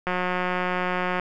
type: click train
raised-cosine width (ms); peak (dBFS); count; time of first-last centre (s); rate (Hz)
0.5; -11; 205; 0.07-1.197; 181
effects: none